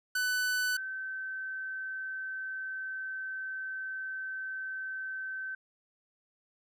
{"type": "tone pair in turn", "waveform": ["45% pulse", "sine"], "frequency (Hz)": [1500, 1539.5], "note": ["F#6", "G6"], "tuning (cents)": [23, -32], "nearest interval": "unison", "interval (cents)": 45, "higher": "second", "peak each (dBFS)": [-28, -35], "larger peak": "first", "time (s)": [[0.15, 0.77], [0.77, 5.55]], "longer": "second", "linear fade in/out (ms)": 5, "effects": []}